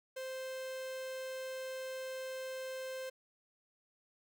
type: tone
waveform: 45% pulse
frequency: 522 Hz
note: C5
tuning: 4 cents flat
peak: -40 dBFS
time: 0.16-3.1 s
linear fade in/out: 10 ms
effects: none